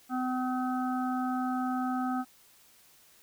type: harmonic tone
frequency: 254.5 Hz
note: C4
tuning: 48 cents flat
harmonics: 1 / 3 / 5 / 6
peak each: -30 / -34 / -37 / -45 dBFS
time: 0.09-2.25 s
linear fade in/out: 50 ms
effects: white hiss -60 dBFS RMS until 3.22 s